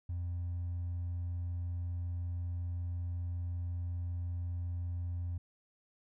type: tone with hard clipping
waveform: triangle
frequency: 87.31 Hz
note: F2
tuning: in tune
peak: -34 dBFS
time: 0.09-5.38 s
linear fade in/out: 5 ms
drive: 2 dB
effects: none